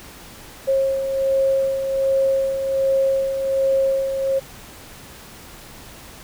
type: beating tone pair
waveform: sine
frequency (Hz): 538 / 539.3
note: C5 / C#5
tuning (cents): +48 / -48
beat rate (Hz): 1.3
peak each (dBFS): -26 / -17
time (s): 0.67-4.4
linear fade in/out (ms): 20
effects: pink hiss -41 dBFS RMS until 6.23 s